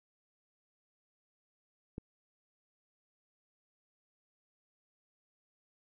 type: click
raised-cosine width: 3 ms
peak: -27 dBFS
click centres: 1.981 s
effects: none